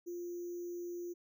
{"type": "tone with sample-and-hold", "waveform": "sine", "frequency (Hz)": 349.2, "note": "F4", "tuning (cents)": 0, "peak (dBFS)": -39, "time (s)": [0.06, 1.14], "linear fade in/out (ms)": 20, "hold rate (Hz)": 6300, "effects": []}